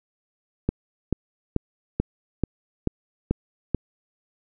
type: click train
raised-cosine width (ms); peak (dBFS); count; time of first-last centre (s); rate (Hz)
3; -8; 8; 0.69-3.747; 2.29
effects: none